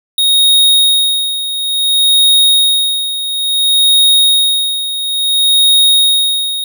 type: tone with tremolo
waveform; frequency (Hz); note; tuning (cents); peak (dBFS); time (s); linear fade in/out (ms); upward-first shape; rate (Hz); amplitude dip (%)
square; 3740; A#7; +5; -6; 0.18-6.64; 2; sine; 0.58; 70
effects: none